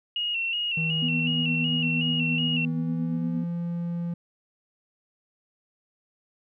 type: tone with vibrato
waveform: sine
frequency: 2794 Hz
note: F7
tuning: in tune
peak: -25 dBFS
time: 0.16-2.65 s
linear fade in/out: 2 ms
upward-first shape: square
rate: 2.7 Hz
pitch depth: 49 cents each way
type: tone with pitch glide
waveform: triangle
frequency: 160 to 171.48 Hz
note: D#3 to F3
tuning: +49 to -31 cents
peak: -25 dBFS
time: 0.77-4.14 s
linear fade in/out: 5 ms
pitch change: +120 cents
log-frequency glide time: 2.59-3.37 s
type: tone with tremolo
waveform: sine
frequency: 245 Hz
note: B3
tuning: 14 cents flat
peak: -26 dBFS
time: 1.02-3.44 s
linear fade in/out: 5 ms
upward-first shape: sine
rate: 8.6 Hz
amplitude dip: 45%
effects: none